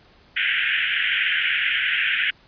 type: band-pass noise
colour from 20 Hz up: pink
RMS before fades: -22 dBFS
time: 0.36-2.31 s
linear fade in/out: 10 ms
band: 1500 to 3200 Hz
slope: 96 dB/octave
effects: pink hiss -54 dBFS RMS until 2.47 s + resampled to 11025 Hz